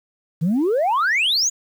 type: exponential sweep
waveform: sine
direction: up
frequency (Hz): 149.7 to 7040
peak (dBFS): -14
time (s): 0.41-1.5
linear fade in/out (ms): 20
effects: tanh soft clip ceiling -14 dBFS + 8-bit